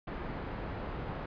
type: low-pass noise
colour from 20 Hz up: pink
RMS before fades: -39 dBFS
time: 0.07-1.26 s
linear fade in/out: 5 ms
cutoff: 1500 Hz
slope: 12 dB/octave
effects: resampled to 11025 Hz

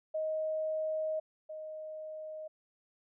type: tone pair in turn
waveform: sine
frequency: 627 / 623 Hz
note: D#5 / D#5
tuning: +13 / +2 cents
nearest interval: unison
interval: 11 cents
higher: first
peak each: -31 / -40 dBFS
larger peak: first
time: 0.14-1.2 / 1.49-2.48 s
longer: first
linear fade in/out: 10 ms
effects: none

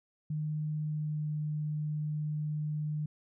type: tone with pitch glide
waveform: sine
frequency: 152.7 to 151.38 Hz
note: D#3 to D#3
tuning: -32 to -47 cents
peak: -31 dBFS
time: 0.3-3.06 s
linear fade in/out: 5 ms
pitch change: -15 cents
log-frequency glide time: 0.79-1.29 s
effects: none

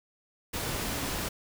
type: tone in noise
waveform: sine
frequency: 277.2 Hz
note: C#4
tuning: in tune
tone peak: -41 dBFS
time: 0.9-1.1 s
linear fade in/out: 10 ms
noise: pink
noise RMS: -33 dBFS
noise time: 0.53-1.29 s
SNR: -11 dB
effects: none

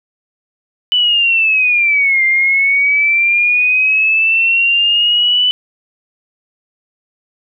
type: linear two-way sweep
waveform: sine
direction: down then up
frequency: 2995 to 2093 to 2995 Hz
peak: -9 dBFS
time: 0.92-5.51 s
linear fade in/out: 0 ms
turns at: 2.24 s
effects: none

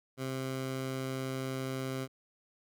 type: tone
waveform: 15% pulse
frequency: 131.9 Hz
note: C3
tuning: 14 cents sharp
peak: -28 dBFS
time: 0.17-2.08 s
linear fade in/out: 50 ms
effects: none

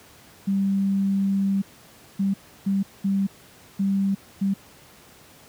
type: tone bursts at uneven times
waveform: sine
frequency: 196 Hz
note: G3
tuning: in tune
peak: -19 dBFS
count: 6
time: 0.47-1.62 / 2.19-2.34 / 2.66-2.83 / 3.04-3.27 / 3.79-4.15 / 4.41-4.54 s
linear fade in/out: 10 ms
effects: pink hiss -50 dBFS RMS until 5.48 s + high-pass 80 Hz 12 dB/octave

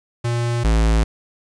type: tone pair in turn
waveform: square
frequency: 118.7 / 55.07 Hz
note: A#2 / A1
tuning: +32 / +2 cents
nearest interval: octave + minor second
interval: 1330 cents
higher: first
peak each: -19 / -14 dBFS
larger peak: second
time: 0.24-0.64 / 0.64-1.04 s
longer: neither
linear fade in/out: 10 ms
effects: resampled to 22050 Hz + 8-bit

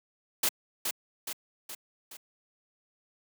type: noise with echo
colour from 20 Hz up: white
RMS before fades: -26 dBFS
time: 0.43-0.49 s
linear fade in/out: 5 ms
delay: 420 ms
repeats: 4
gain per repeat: -5 dB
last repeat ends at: 2.17 s
effects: high-pass 200 Hz 12 dB/octave

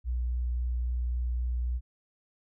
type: tone with vibrato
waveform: sine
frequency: 60.8 Hz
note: B1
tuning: 26 cents flat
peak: -27 dBFS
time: 0.04-1.81 s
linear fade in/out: 50 ms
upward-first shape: triangle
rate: 3.7 Hz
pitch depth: 10 cents each way
effects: none

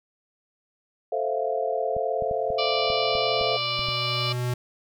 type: chord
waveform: sine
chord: F major seventh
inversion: first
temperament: equal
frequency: 440 / 523.3 / 659.3 / 698.5 Hz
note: A4 / C5 / E5 / F5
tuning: 0 / 0 / 0 / 0 cents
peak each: -29 dBFS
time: 1.12-3.57 s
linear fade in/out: 5 ms
type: clicks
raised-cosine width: 5 ms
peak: -25 dBFS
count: 9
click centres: 1.966 / 2.223 / 2.312 / 2.504 / 2.902 / 3.153 / 3.412 / 3.793 / 3.886 s
type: tone with exponential growth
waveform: square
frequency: 123.47 Hz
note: B2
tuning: in tune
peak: -24 dBFS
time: 2.19-4.54 s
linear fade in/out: 5 ms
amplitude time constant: 510 ms
type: harmonic tone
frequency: 587.3 Hz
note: D5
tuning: in tune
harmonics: 1 / 2 / 4 / 5 / 6 / 7 / 8 / 9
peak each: -36 / -31 / -32 / -31 / -35 / -32 / -36 / -36 dBFS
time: 2.58-4.33 s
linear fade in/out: 10 ms
effects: none

